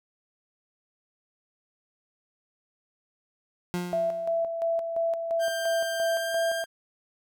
30% pulse tone with exponential decay, 177.3 Hz, F3, 26 cents sharp, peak -23 dBFS, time 3.74-4.48 s, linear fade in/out 0 ms, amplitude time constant 160 ms
sine tone with tremolo, 666 Hz, E5, 18 cents sharp, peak -23 dBFS, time 3.93-6.64 s, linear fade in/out 0 ms, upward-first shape square, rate 2.9 Hz, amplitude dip 50%
sawtooth tone with pitch glide, 1575 to 1597 Hz, G6 to G6, +8 to +32 cents, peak -28 dBFS, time 5.39-6.66 s, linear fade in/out 50 ms, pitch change +24 cents, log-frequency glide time 6.03-6.4 s
effects none

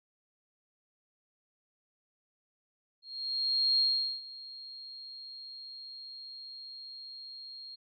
sine tone with ADSR envelope, 4245 Hz, C8, 24 cents sharp, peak -23 dBFS, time 3.02-7.76 s, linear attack 770 ms, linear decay 420 ms, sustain -20 dB, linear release 17 ms, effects none

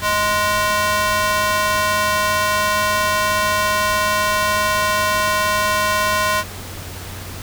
square tone with high-pass filter, 208.5 Hz, G#3, 7 cents sharp, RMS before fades -18 dBFS, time 0.01-6.44 s, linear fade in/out 50 ms, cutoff 970 Hz, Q 1.5, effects added 93 Hz sine -33 dBFS peak until 7.42 s + pink hiss -33 dBFS RMS until 7.42 s

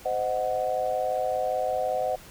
sine chord, C diminished, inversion none, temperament equal with one note detuned, 516.9 / 622.3 / 740 Hz, C5 / Eb5 / Gb5, -21 / 0 / 0 cents, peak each -29 / -29 / -28 dBFS, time 0.05-2.16 s, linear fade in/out 10 ms, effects pink hiss -48 dBFS RMS until 2.3 s

